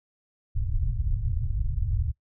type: low-pass noise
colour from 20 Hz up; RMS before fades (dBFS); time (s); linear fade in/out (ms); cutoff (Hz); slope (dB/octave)
pink; -26; 0.55-2.12; 20; 120; 48
effects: noise-tail reverb RT60 0.1 s tail -21 dB re dry